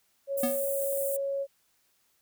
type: tone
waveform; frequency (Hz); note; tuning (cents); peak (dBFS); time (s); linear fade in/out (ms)
sine; 553; C#5; -4; -28; 0.27-1.47; 50
type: high-pass noise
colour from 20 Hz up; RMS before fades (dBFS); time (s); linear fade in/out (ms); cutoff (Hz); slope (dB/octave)
white; -35; 0.37-1.17; 10; 8000; 48
type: tone with exponential decay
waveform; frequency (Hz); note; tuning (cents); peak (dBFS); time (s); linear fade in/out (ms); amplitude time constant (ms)
square; 244.8; B3; -15; -25; 0.43-0.66; 5; 48
effects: white hiss -70 dBFS RMS until 2.21 s